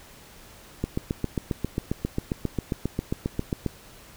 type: click train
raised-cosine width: 3 ms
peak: -12 dBFS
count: 22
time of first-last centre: 0.84-3.663 s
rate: 7.44 Hz
effects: pink hiss -49 dBFS RMS until 4.16 s